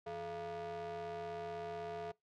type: ring-modulated tone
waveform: square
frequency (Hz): 130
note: C3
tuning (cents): -11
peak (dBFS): -39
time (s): 0.06-2.12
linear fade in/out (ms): 10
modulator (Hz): 558
effects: noise-tail reverb RT60 0.2 s tail -24 dB re dry + low-pass 4000 Hz 12 dB/octave